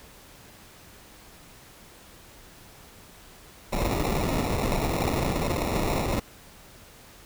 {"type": "noise with sample-and-hold", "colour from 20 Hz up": "pink", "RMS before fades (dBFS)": -26, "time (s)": [3.72, 6.2], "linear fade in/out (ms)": 10, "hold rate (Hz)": 1575, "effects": ["pink hiss -50 dBFS RMS until 7.25 s"]}